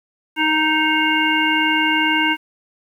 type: harmonic tone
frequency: 311.1 Hz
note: D#4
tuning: in tune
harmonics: 1 / 3 / 5 / 7 / 9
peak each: -21 / -21 / -21 / -21 / -21 dBFS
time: 0.36-2.37 s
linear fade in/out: 50 ms
effects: 8-bit